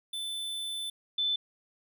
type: tone pair in turn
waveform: square / sine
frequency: 3520 / 3520 Hz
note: A7 / A7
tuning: 0 / 0 cents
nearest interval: unison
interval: 0 cents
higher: neither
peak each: -34 / -26 dBFS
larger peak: second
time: 0.13-0.9 / 1.18-1.36 s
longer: first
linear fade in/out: 5 ms
effects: none